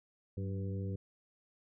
harmonic tone with a mistuned harmonic, 98 Hz, G2, in tune, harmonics 1 / 2 / 3 / 4 / 5, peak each -36 / -42 / -49 / -48 / -49 dBFS, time 0.37-0.96 s, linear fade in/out 5 ms, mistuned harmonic 2, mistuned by -61 cents, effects none

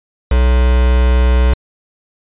triangle tone with quantisation, 62 Hz, B1, 7 cents sharp, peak -6 dBFS, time 0.31-1.54 s, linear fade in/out 5 ms, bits 3, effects resampled to 8000 Hz

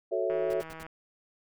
sine chord, F# minor seventh, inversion none, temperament equal, 370 / 440 / 554.4 / 659.3 Hz, F#4 / A4 / C#5 / E5, 0 / 0 / 0 / 0 cents, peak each -32 dBFS, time 0.11-0.62 s, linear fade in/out 20 ms
click train, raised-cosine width 0.5 ms, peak -29 dBFS, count 92, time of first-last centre 0.3-0.865 s, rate 161 Hz
pink noise bursts, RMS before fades -47 dBFS, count 4, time 0.5-0.832 s, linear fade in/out 2 ms, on 35 ms, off 64 ms
effects none

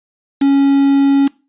triangle tone with quantisation, 277.2 Hz, C#4, in tune, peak -6 dBFS, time 0.41-1.28 s, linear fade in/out 10 ms, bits 4, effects noise-tail reverb RT60 0.3 s tail -21 dB re dry + resampled to 8000 Hz

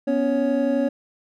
triangle tone cluster, 248 / 279.6 / 556 Hz, B3 / C#4 / C#5, +7 / +15 / +5 cents, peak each -21 dBFS, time 0.07-0.89 s, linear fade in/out 10 ms, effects none

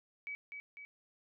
sine tone with echo, 2280 Hz, C#7, 48 cents sharp, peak -39 dBFS, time 0.27-0.35 s, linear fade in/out 0 ms, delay 250 ms, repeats 2, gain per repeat -4 dB, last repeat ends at 0.85 s, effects none

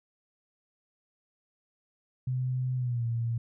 sine tone with pitch glide, 127.7 to 116.43 Hz, C3 to A#2, -42 to -2 cents, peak -27 dBFS, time 2.27-3.38 s, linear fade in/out 5 ms, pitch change -160 cents, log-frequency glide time 2.76-3.05 s, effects none

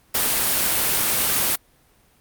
white noise, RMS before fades -20 dBFS, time 0.14-1.56 s, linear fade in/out 10 ms, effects pink hiss -58 dBFS RMS until 2.2 s + Opus 32 kbps

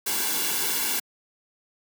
white noise with comb filter, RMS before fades -26 dBFS, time 0.06-1 s, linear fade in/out 10 ms, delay 1.6 ms, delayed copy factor -0.75, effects high-pass 200 Hz 12 dB/octave

